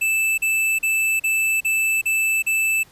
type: tone bursts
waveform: square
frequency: 2637 Hz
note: E7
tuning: in tune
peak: -18 dBFS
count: 7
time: 0.01-2.834 s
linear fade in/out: 10 ms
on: 370 ms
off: 39 ms
effects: pink hiss -52 dBFS RMS until 2.91 s + resampled to 32000 Hz